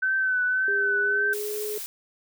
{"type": "tone with vibrato", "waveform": "sine", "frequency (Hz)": 1520, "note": "F#6", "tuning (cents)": 46, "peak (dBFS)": -21, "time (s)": [0.02, 1.34], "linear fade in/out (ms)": 10, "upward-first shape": "triangle", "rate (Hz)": 1.8, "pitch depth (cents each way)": 43}
{"type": "tone with pitch glide", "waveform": "sine", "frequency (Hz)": [403.9, 422.3], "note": ["G#4", "G#4"], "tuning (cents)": [-48, 29], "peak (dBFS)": -29, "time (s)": [0.68, 1.78], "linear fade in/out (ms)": 2, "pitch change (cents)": 77, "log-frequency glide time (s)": [0.93, 1.58]}
{"type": "noise", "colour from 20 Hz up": "blue", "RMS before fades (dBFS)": -35, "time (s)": [1.33, 1.86], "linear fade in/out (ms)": 0}
{"effects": []}